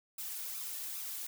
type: noise with flanger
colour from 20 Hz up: blue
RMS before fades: -41 dBFS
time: 0.18-1.27 s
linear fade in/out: 5 ms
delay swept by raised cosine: 0.78 to 2.78 ms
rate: 2.5 Hz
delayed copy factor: +0.65
effects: none